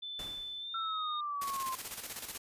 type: tone with pitch glide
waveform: sine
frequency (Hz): 3520 to 3701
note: A7 to A#7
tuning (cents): 0 to -13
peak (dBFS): -39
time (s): 0.02-1.21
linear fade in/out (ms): 10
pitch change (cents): +87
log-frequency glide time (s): 0.59-0.83
type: noise with exponential decay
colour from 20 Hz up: pink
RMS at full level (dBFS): -44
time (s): 0.19-0.79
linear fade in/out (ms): 2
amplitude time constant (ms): 130
type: exponential sweep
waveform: sine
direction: down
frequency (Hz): 1352 to 1037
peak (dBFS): -34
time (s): 0.74-1.75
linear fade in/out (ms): 5
type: noise with tremolo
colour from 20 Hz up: white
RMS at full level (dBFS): -40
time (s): 1.41-2.38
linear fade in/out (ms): 10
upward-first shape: square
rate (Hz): 16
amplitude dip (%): 55
effects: resampled to 32000 Hz